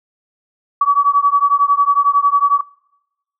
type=beating tone pair; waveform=sine; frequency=1135 / 1146 Hz; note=C#6 / D6; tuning=+41 / -43 cents; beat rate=11 Hz; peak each=-13 dBFS; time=0.81-2.61 s; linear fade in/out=5 ms; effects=noise-tail reverb RT60 0.9 s tail -24 dB re dry